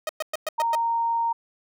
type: tone bursts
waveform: sawtooth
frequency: 624 Hz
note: D#5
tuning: 5 cents sharp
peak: -21 dBFS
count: 6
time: 0.07-0.752 s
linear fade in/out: 2 ms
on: 22 ms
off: 110 ms
type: tone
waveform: sine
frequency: 926 Hz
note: A#5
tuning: 12 cents flat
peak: -21 dBFS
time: 0.58-1.33 s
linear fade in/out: 10 ms
effects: none